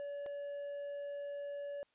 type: tone with dropouts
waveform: triangle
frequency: 571 Hz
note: D5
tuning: 49 cents flat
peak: -38 dBFS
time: 0-1.83 s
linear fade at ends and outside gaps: 0 ms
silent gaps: 0.261-0.264 s
effects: white hiss -75 dBFS RMS until 1.94 s + resampled to 8000 Hz